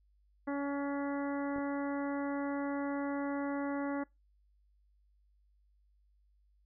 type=harmonic tone; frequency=282.2 Hz; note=C#4; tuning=31 cents sharp; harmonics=1 / 2 / 3 / 4 / 5 / 6 / 7; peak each=-34 / -40 / -44 / -46 / -48 / -50 / -51 dBFS; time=0.47-4.04 s; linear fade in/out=10 ms
type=clicks; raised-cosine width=2 ms; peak=-35 dBFS; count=2; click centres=1.562 / 1.583 s
effects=noise-tail reverb RT60 0.2 s tail -23 dB re dry + added 50 Hz sine -66 dBFS peak until 6.65 s